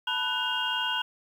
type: tone cluster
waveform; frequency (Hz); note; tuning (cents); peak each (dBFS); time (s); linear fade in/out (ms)
sine; 884 / 987 / 1490 / 2824 / 3229; A5 / B5 / F#6 / F7 / G#7; +8 / -1 / +12 / +19 / -49; -36 / -34 / -31 / -30 / -33; 0.07-1.02; 5
effects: tanh soft clip ceiling -15 dBFS + 9-bit